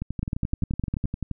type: two click trains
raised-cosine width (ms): 5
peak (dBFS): -13 / -16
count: 9 / 16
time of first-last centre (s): 0.23-1.041 / 0.02-1.313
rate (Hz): 9.86 / 11.6
effects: none